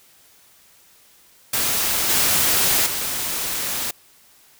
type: noise with level steps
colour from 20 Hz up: white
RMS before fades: -21 / -18 / -25 dBFS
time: 1.53-3.91 s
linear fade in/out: 5 ms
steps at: 2.09 / 2.86 s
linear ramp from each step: 5 ms
effects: white hiss -53 dBFS RMS until 4.59 s